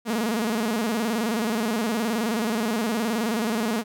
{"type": "tone with vibrato", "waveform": "sawtooth", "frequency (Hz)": 223.6, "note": "A3", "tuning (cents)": 28, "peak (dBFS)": -19, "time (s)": [0.05, 3.84], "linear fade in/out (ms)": 50, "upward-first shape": "square", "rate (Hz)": 19, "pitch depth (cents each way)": 98, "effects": []}